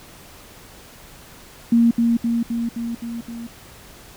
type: tone with echo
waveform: sine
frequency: 233.1 Hz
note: A#3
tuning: in tune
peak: -11 dBFS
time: 1.72-1.91 s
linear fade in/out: 5 ms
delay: 260 ms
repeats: 6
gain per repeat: -3 dB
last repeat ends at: 3.47 s
effects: pink hiss -44 dBFS RMS until 4.16 s